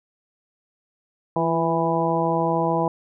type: harmonic tone with a mistuned harmonic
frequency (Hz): 164.81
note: E3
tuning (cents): 0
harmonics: 1 / 2 / 3 / 4 / 5 / 6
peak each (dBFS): -26 / -26 / -26 / -26 / -26 / -26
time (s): 1.36-2.88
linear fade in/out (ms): 2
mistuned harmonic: 2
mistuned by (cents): +35
effects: none